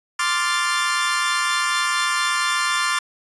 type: chord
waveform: sawtooth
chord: D minor seventh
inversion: third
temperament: equal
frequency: 1046.5 / 1174.7 / 1396.9 / 1760 Hz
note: C6 / D6 / F6 / A6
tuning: 0 / 0 / 0 / 0 cents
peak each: -21 dBFS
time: 0.19-2.99 s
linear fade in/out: 5 ms
effects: resampled to 24000 Hz